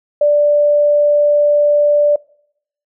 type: tone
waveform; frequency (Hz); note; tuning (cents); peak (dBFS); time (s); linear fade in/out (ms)
sine; 587.3; D5; 0; -8; 0.21-2.16; 5
effects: noise-tail reverb RT60 0.7 s tail -24 dB re dry